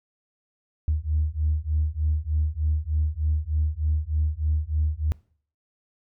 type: beating tone pair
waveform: sine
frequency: 75.2 / 78.5 Hz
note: D2 / D#2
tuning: +42 / +16 cents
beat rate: 3.3 Hz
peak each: -24 dBFS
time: 0.88-5.12 s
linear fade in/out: 0 ms
effects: noise-tail reverb RT60 0.5 s tail -23 dB re dry + tanh soft clip ceiling -14 dBFS